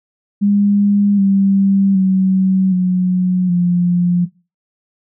sine tone with pitch steps, 202.9 / 195.88 / 189.09 / 182.55 / 176.23 Hz, G#3 / G3 / F#3 / F#3 / F3, -40 / -1 / +38 / -23 / +16 cents, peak -10 dBFS, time 0.41-4.26 s, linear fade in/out 20 ms, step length 770 ms, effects noise-tail reverb RT60 0.3 s tail -19 dB re dry

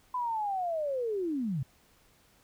sine linear sweep, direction down, 1014 to 120 Hz, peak -29 dBFS, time 0.14-1.63 s, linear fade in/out 5 ms, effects pink hiss -64 dBFS RMS until 2.43 s

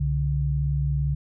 sine tone pair together, 65.51 / 143.2 Hz, C2 / D3, +3 / -43 cents, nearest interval octave + major second, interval 1354 cents, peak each -25 / -23 dBFS, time 0-1.15 s, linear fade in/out 10 ms, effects none

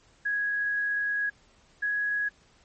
sine tone pair in turn, 1661.2 / 1668.7 Hz, G#6 / G#6, 0 / +8 cents, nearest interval unison, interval 8 cents, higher second, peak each -25 dBFS, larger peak neither, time 0.25-1.3 / 1.82-2.29 s, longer first, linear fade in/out 10 ms, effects pink hiss -61 dBFS RMS until 2.64 s + MP3 32 kbps

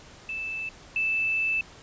sine tone pair in turn, 2637 / 2637 Hz, E7 / E7, 0 / 0 cents, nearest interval unison, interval 0 cents, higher neither, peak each -30 / -23 dBFS, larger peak second, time 0.29-0.69 / 0.96-1.61 s, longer second, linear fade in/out 2 ms, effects pink hiss -49 dBFS RMS until 1.82 s + resampled to 16000 Hz

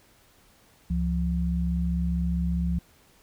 sine tone pair together, 68.9 / 173.62 Hz, C#2 / F3, -10 / -10 cents, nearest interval octave + major third, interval 1600 cents, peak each -26 dBFS, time 0.9-2.79 s, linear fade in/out 5 ms, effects pink hiss -59 dBFS RMS until 3.22 s

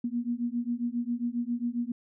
sine beating tone pair, 235.5 / 242.9 Hz, A#3 / B3, +18 / -29 cents, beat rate 7.4 Hz, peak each -31 dBFS, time 0.04-1.92 s, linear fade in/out 5 ms, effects none

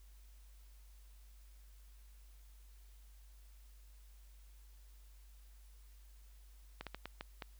slowing click train, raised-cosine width 0.3 ms, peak -27 dBFS, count 6, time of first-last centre 6.81-7.422 s, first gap 57 ms, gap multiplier 1.39, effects added 50 Hz sine -56 dBFS peak until 7.59 s + white hiss -70 dBFS RMS until 7.59 s

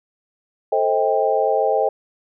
sine chord, A half-diminished seventh, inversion none, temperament just, 440 / 528 / 633.6 / 792 Hz, A4 / C5 / Eb5 / G5, 0 / +16 / +31 / +18 cents, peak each -21 dBFS, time 0.72-1.89 s, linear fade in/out 5 ms, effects none

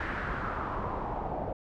pink noise with low-pass filter sweep, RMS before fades -34 dBFS, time 0-1.53 s, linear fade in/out 5 ms, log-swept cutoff 1800 to 680 Hz, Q 3.2, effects none

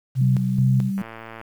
sine tone with tremolo, 130 Hz, C3, 11 cents flat, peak -15 dBFS, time 0.15-0.92 s, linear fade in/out 50 ms, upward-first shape square, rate 2.3 Hz, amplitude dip 55%
sine tone with pitch glide, 189.8 to 195.25 Hz, F#3 to G3, +44 to -7 cents, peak -22 dBFS, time 0.21-1.02 s, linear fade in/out 5 ms, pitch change +49 cents, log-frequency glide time 0.46-0.66 s
click train, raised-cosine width 0.5 ms, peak -22 dBFS, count 50, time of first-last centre 0.98-1.414 s, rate 113 Hz
effects 8-bit

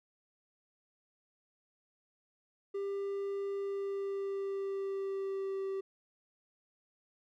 triangle tone with pitch glide, 397.1 to 387.6 Hz, G4 to G4, +22 to -20 cents, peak -32 dBFS, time 2.74-5.81 s, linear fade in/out 10 ms, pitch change -42 cents, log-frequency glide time 3.56-5.67 s, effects none

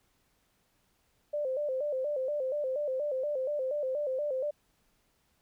sine tone with vibrato, 554.4 Hz, C#5, in tune, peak -29 dBFS, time 1.33-4.51 s, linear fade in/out 10 ms, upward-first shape square, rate 4.2 Hz, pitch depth 110 cents each way, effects pink hiss -72 dBFS RMS until 5.41 s

